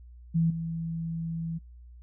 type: tone with level steps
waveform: sine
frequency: 164.8 Hz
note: E3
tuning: in tune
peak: -21 / -30 dBFS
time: 0.34-1.59 s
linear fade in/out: 20 ms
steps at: 0.5 s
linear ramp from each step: 5 ms
effects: noise-tail reverb RT60 0.1 s tail -25 dB re dry + added 60 Hz sine -46 dBFS peak until 2.02 s